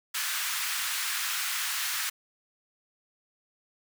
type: high-pass noise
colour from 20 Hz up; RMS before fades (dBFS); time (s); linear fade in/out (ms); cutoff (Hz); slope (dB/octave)
pink; -31; 0.14-2.1; 10; 1300; 24
effects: none